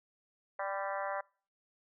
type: harmonic tone with a mistuned harmonic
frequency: 195.9 Hz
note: G3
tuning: 1 cent flat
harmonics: 3 / 4 / 5 / 6 / 7 / 8 / 9 / 10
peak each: -38 / -40 / -42 / -44 / -45 / -46 / -47 / -48 dBFS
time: 0.59-1.21 s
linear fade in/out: 5 ms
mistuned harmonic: 5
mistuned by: +34 cents
effects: noise-tail reverb RT60 0.4 s tail -25 dB re dry